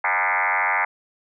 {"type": "tone with frequency modulation", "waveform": "sine", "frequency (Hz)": 1480, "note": "F#6", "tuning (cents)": 0, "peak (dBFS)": -18, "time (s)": [0.04, 0.85], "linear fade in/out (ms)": 5, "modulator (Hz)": 93.6, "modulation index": 7.8, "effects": []}